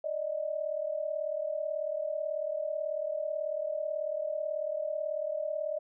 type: tone pair together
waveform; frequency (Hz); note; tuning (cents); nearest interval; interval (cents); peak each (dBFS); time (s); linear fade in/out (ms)
sine; 587.3 / 625.5; D5 / D#5; 0 / +9; minor second; 109; -34 / -33; 0.04-5.79; 5
effects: none